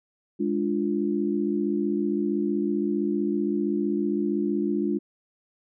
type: chord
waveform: sine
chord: D diminished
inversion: second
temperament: equal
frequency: 207.7 / 293.7 / 349.2 Hz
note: Ab3 / D4 / F4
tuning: 0 / 0 / 0 cents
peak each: -27 dBFS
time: 0.39-4.99 s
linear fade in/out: 20 ms
effects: none